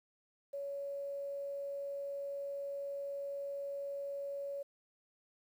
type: tone with quantisation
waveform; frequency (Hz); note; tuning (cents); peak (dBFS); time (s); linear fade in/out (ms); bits
sine; 561; C#5; +21; -38; 0.53-4.63; 10; 11
effects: none